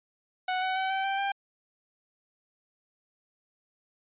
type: tone with pitch steps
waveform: sawtooth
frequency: 740 / 750.3 / 760.8 / 771.4 / 782.2 / 793.1 Hz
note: F#5 / F#5 / F#5 / G5 / G5 / G5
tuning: 0 / +24 / +48 / -28 / -4 / +20 cents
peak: -23 dBFS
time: 0.48-1.32 s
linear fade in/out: 5 ms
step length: 140 ms
effects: resampled to 8000 Hz